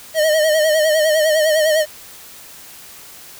square tone with vibrato, 622.3 Hz, D#5, in tune, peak -13 dBFS, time 0.14-1.86 s, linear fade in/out 50 ms, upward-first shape sine, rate 9.9 Hz, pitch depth 60 cents each way, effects white hiss -39 dBFS RMS until 3.39 s

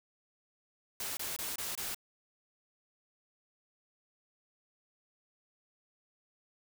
white noise bursts, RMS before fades -38 dBFS, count 5, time 1-1.946 s, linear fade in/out 2 ms, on 170 ms, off 24 ms, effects none

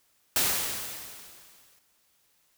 white noise with exponential decay, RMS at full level -23 dBFS, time 0.36-1.79 s, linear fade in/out 1 ms, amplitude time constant 310 ms, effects white hiss -68 dBFS RMS until 2.57 s

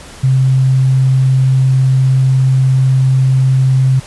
sine tone, 131.5 Hz, C3, 9 cents sharp, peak -7 dBFS, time 0.23-4 s, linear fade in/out 10 ms, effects pink hiss -34 dBFS RMS until 4.06 s + resampled to 24000 Hz

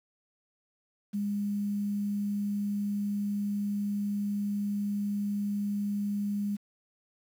sine tone with quantisation, 204 Hz, G#3, 31 cents flat, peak -28 dBFS, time 1.13-6.57 s, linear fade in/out 20 ms, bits 9, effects none

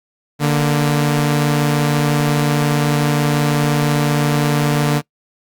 sawtooth tone pair together, 146.84 / 233.1 Hz, D3 / A#3, 0 / 0 cents, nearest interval minor sixth, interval 800 cents, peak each -10 / -17 dBFS, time 0.39-5.02 s, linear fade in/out 50 ms, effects noise-tail reverb RT60 0.1 s tail -22 dB re dry + Opus 48 kbps

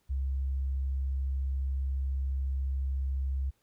sine tone, 67.1 Hz, C2, 44 cents sharp, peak -28 dBFS, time 0.09-3.51 s, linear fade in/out 20 ms, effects pink hiss -73 dBFS RMS until 3.62 s

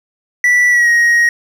triangle tone with pitch glide, 1962 to 1883.2 Hz, B6 to A#6, -12 to +17 cents, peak -6 dBFS, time 0.44-1.29 s, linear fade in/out 2 ms, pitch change -71 cents, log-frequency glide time 0.7-0.89 s, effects 8-bit

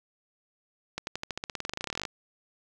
accelerating click train, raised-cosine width 0.2 ms, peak -15 dBFS, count 25, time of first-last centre 0.98-2.052 s, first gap 91 ms, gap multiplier 0.93, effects none

